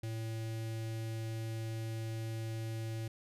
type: tone with notch filter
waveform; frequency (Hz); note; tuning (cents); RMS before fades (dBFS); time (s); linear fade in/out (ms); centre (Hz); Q
square; 112.2; A2; +34; -39; 0.03-3.08; 5; 1100; 1.2
effects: resampled to 32000 Hz